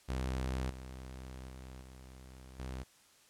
sawtooth tone with level steps, 64.5 Hz, C2, 24 cents flat, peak -30 / -41 / -43 / -47 / -36 dBFS, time 0.08-2.84 s, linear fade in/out 20 ms, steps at 0.7 / 1.49 / 1.81 / 2.59 s, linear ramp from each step 2 ms, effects white hiss -64 dBFS RMS until 3.29 s + low-pass 10000 Hz 12 dB/octave

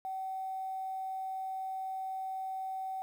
sine tone with quantisation, 762 Hz, G5, 49 cents flat, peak -35 dBFS, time 0.05-3.02 s, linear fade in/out 0 ms, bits 10, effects none

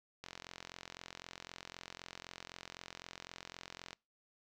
click train, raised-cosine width 0.2 ms, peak -28 dBFS, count 163, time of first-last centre 0.24-3.93 s, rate 43.9 Hz, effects noise-tail reverb RT60 0.3 s tail -26 dB re dry

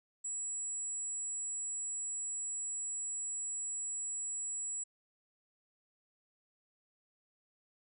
sine tone, 7800 Hz, B8, 23 cents flat, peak -36 dBFS, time 0.24-4.84 s, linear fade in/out 10 ms, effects none

